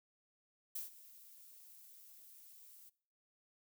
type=noise with ADSR envelope; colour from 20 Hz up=violet; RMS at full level=-41 dBFS; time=0.75-2.9 s; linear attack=8 ms; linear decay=140 ms; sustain=-18 dB; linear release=17 ms; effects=noise-tail reverb RT60 0.5 s tail -21 dB re dry